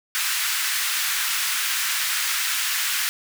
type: high-pass noise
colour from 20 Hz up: pink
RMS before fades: -24 dBFS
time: 0.15-3.09 s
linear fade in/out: 0 ms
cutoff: 1400 Hz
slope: 24 dB/octave
effects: none